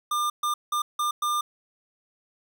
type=tone bursts at uneven times; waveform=square; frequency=1200 Hz; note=D6; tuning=37 cents sharp; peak=-24 dBFS; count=5; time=0.11-0.3 / 0.43-0.54 / 0.72-0.82 / 0.99-1.11 / 1.22-1.41 s; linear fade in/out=5 ms; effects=none